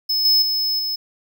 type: tone with level steps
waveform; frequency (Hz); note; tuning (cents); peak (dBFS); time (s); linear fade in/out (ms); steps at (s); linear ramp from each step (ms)
square; 5200; E8; -24; -18 / -13 / -19 / -22; 0.09-0.96; 10; 0.25 / 0.42 / 0.79; 2
effects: none